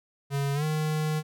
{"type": "tone with pitch glide", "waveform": "square", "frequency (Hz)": [140, 154.45], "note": ["C#3", "D#3"], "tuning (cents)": [18, -12], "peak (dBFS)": -26, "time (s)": [0.3, 1.23], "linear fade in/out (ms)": 50, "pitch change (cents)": 170, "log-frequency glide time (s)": [0.54, 0.64], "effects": []}